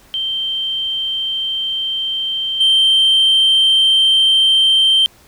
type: tone with level steps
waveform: sine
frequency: 3133 Hz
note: G7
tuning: 2 cents flat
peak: -17 / -7 dBFS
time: 0.14-5.06 s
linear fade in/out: 0 ms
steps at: 2.6 s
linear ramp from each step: 10 ms
effects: tanh soft clip ceiling -7 dBFS + pink hiss -48 dBFS RMS until 5.27 s